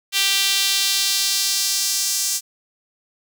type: tone with high-pass filter sweep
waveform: sawtooth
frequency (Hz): 392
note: G4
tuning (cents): 0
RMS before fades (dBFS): -20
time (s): 0.12-2.41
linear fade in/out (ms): 50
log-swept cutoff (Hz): 3100 to 6300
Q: 1.7
effects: none